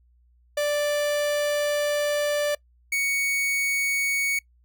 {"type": "tone pair in turn", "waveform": "45% pulse", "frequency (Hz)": [587.3, 2230], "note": ["D5", "C#7"], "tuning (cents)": [0, 10], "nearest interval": "octave + major seventh", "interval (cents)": 2310, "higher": "second", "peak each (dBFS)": -22, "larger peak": "neither", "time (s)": [[0.57, 2.55], [2.92, 4.39]], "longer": "first", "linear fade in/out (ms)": 5, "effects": ["noise-tail reverb RT60 0.1 s tail -23 dB re dry", "added 60 Hz sine -57 dBFS peak until 4.64 s"]}